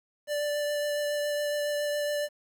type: tone with vibrato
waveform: square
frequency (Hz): 587.3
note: D5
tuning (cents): 0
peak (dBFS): -28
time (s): 0.27-2.29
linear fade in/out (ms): 50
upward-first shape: triangle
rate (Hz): 7.2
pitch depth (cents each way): 13
effects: 10-bit